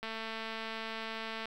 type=click train; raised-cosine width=0.3 ms; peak=-24 dBFS; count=319; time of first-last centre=0.03-1.456 s; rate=223 Hz; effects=10-bit